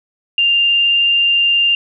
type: tone with vibrato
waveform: sine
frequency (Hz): 2794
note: F7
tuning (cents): 0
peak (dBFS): -10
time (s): 0.38-1.75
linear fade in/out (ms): 2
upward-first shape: triangle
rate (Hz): 19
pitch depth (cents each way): 9
effects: none